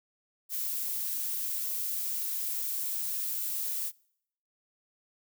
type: noise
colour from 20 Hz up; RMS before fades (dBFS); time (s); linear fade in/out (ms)
violet; -33; 0.49-3.92; 50
effects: noise-tail reverb RT60 0.7 s tail -25 dB re dry